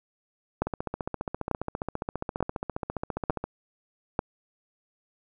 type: two click trains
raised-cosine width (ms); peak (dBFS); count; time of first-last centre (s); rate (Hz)
1; -16 / -10; 42 / 5; 0.67-3.44 / 0.62-4.191; 14.8 / 1.12
effects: none